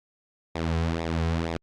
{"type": "tone with flanger", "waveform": "sawtooth", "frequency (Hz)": 82.41, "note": "E2", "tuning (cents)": 0, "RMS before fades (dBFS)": -27, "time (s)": [0.55, 1.57], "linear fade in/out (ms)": 5, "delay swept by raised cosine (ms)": [0.66, 3.46], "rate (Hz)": 2.1, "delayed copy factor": -0.75, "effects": ["low-pass 5000 Hz 12 dB/octave", "Opus 48 kbps"]}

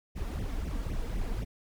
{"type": "noise with flanger", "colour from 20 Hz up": "brown", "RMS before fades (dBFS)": -33, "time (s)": [0.15, 1.45], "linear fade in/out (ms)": 20, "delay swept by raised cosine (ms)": [0.33, 4.43], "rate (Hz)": 3.9, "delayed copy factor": 1, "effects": []}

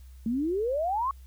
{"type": "exponential sweep", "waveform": "sine", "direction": "up", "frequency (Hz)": [217.6, 1125], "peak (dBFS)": -25, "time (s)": [0.26, 1.11], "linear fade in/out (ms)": 2, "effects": ["added 64 Hz sine -45 dBFS peak until 1.26 s", "white hiss -64 dBFS RMS until 1.26 s"]}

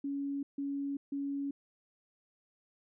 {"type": "tone bursts", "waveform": "sine", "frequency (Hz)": 280.1, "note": "C#4", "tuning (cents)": 18, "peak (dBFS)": -33, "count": 3, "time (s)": [0.04, 1.51], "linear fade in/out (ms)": 5, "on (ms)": 390, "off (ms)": 150, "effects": []}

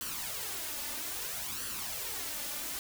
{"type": "noise with flanger", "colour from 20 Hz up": "white", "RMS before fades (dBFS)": -38, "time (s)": [0.01, 2.79], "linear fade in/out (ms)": 0, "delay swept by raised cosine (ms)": [0.66, 3.46], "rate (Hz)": 0.61, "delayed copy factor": 0.6, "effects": []}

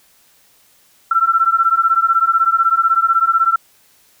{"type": "beating tone pair", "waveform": "sine", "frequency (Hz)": [1339, 1355], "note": ["E6", "E6"], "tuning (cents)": [27, 47], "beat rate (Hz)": 16, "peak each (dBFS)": -14, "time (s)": [1.11, 3.56], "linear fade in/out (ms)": 5, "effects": ["white hiss -53 dBFS RMS until 4.2 s"]}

